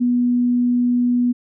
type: tone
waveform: sine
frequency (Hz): 244.3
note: B3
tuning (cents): -19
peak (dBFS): -14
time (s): 0-1.33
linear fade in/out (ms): 20
effects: none